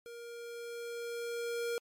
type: tone with level ramp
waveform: square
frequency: 470.5 Hz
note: A#4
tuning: 16 cents sharp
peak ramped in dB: -46 to -33 dBFS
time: 0.06-1.78 s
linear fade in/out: 0 ms
effects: MP3 64 kbps